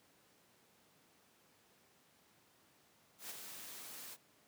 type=noise with ADSR envelope; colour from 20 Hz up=white; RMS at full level=-45 dBFS; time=3.18-4.17 s; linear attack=120 ms; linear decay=20 ms; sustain=-5 dB; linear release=39 ms; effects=pink hiss -69 dBFS RMS until 4.47 s + high-pass 150 Hz 12 dB/octave